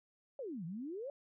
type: exponential two-way sweep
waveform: sine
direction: down then up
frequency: 587.3 to 156.5 to 587.3 Hz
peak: -40 dBFS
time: 0.39-1.1 s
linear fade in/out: 2 ms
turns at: 0.65 s
effects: none